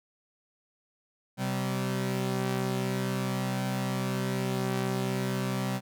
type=tone pair together; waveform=sawtooth; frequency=128.48 / 192.5 Hz; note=C3 / G3; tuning=-31 / -31 cents; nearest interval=perfect fifth; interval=700 cents; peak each=-27 dBFS; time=1.37-5.81 s; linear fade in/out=50 ms; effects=none